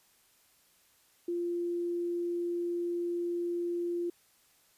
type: tone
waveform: sine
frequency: 346.6 Hz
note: F4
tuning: 13 cents flat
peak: -30 dBFS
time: 1.28-4.1 s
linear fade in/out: 5 ms
effects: white hiss -66 dBFS RMS until 4.77 s + resampled to 32000 Hz